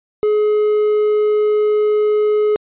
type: tone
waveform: triangle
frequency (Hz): 422.6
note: G#4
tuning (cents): +30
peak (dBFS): -10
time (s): 0.23-2.56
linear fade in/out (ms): 0
effects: resampled to 8000 Hz